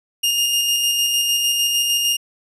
sawtooth tone with tremolo, 2829 Hz, F7, 22 cents sharp, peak -12 dBFS, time 0.23-2.17 s, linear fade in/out 10 ms, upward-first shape square, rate 6.6 Hz, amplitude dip 25%, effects resampled to 32000 Hz

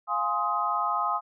sine chord, F minor seventh, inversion none, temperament equal with one note detuned, 698.5 / 830.6 / 1046.5 / 1256.8 Hz, F5 / Ab5 / C6 / Eb6, 0 / 0 / 0 / +17 cents, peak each -33 / -31 / -30 / -27 dBFS, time 0.07-1.21 s, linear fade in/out 50 ms, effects none

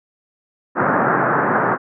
white band-pass noise, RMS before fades -17 dBFS, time 0.75-1.78 s, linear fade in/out 50 ms, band 120 to 1600 Hz, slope 48 dB/octave, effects none

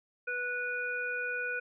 harmonic tone, 491 Hz, B4, 10 cents flat, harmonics 1 / 3 / 5, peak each -40 / -33 / -39 dBFS, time 0.27-1.6 s, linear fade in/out 10 ms, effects none

